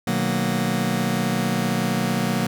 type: chord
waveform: sawtooth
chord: B major seventh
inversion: none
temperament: just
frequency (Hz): 123.47 / 154.34 / 185.21 / 231.5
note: B2 / D#3 / F#3 / A#3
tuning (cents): 0 / -14 / +2 / -12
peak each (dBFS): -24 / -25 / -20 / -20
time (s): 0.07-2.47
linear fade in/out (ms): 5
effects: none